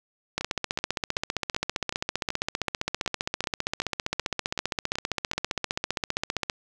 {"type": "two click trains", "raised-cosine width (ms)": 0.2, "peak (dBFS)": [-13, -9], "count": [14, 94], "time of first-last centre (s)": [[0.41, 5.334], [0.38, 6.498]], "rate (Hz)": [2.64, 15.2], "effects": []}